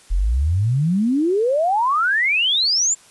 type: exponential sweep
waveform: sine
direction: up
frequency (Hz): 39.84 to 7459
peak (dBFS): -15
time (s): 0.1-2.95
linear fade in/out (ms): 20
effects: white hiss -49 dBFS RMS until 3.1 s + resampled to 24000 Hz